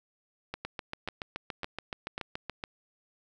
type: two click trains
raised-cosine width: 0.3 ms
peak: -19 / -19 dBFS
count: 15 / 4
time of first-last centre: 0.65-2.639 / 0.54-2.179 s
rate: 7.04 / 1.83 Hz
effects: none